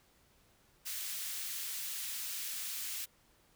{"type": "high-pass noise", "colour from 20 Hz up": "white", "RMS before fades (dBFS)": -40, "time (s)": [0.85, 3.06], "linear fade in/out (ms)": 20, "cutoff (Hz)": 2000, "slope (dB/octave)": 12, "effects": ["pink hiss -68 dBFS RMS until 3.55 s"]}